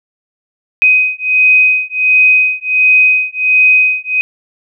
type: beating tone pair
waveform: sine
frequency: 2511 / 2512.4 Hz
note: D#7 / D#7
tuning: +15 / +16 cents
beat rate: 1.4 Hz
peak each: -10 dBFS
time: 0.82-4.21 s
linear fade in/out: 0 ms
effects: none